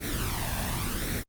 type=noise with flanger; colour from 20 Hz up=pink; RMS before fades=-30 dBFS; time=0-1.24 s; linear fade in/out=50 ms; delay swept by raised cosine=0.5 to 1.18 ms; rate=0.89 Hz; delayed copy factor=+0.65; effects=Opus 32 kbps